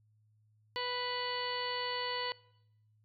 harmonic tone, 493.9 Hz, B4, in tune, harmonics 1 / 2 / 3 / 4 / 5 / 6 / 7 / 8 / 9, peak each -40 / -39 / -49 / -42 / -51 / -41 / -51 / -50 / -42 dBFS, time 0.76-2.32 s, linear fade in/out 0 ms, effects noise-tail reverb RT60 0.8 s tail -22 dB re dry + added 107 Hz sine -66 dBFS peak until 3.04 s

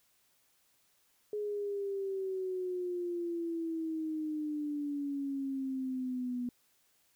sine exponential sweep, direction down, 420.7 to 243.7 Hz, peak -33 dBFS, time 1.33-6.49 s, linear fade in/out 2 ms, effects white hiss -71 dBFS RMS until 7.15 s

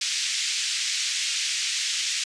white band-pass noise, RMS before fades -27 dBFS, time 0.01-2.24 s, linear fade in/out 5 ms, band 2100 to 6800 Hz, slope 24 dB/octave, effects resampled to 22050 Hz

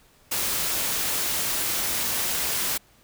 white noise, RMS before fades -26 dBFS, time 0.31-2.78 s, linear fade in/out 10 ms, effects pink hiss -58 dBFS RMS until 3.03 s

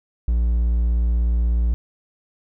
triangle tone, 58.27 Hz, A#1, in tune, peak -14 dBFS, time 0.28-1.74 s, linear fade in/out 0 ms, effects none

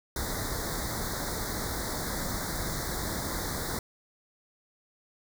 pink band-stop noise, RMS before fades -33 dBFS, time 0.16-3.79 s, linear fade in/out 2 ms, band 2100 to 3600 Hz, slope 96 dB/octave, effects none

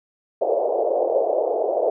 pink band-pass noise, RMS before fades -21 dBFS, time 0.41-1.9 s, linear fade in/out 5 ms, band 420 to 700 Hz, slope 48 dB/octave, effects none

